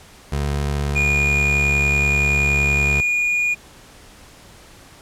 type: tone with pitch glide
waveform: 25% pulse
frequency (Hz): 71.6 to 70.57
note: D2 to C#2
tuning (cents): -43 to +32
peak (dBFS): -16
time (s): 0.32-3.01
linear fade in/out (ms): 5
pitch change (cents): -25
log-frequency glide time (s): 0.83-1.85
type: tone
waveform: triangle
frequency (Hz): 2438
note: D#7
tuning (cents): -36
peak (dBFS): -15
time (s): 0.95-3.55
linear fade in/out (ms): 20
effects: pink hiss -45 dBFS RMS until 5.01 s + low-pass 11000 Hz 12 dB/octave